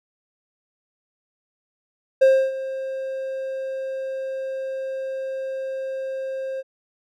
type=tone with ADSR envelope; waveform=triangle; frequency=531 Hz; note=C5; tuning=25 cents sharp; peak=-8 dBFS; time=2.21-6.63 s; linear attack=13 ms; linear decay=290 ms; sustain=-16 dB; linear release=35 ms; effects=none